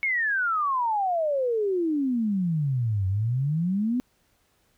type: exponential two-way sweep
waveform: sine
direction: down then up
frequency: 2217 to 92.5 to 256.7 Hz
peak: -22 dBFS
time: 0.03-4 s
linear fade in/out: 0 ms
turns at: 3.07 s
effects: pink hiss -67 dBFS RMS until 4.77 s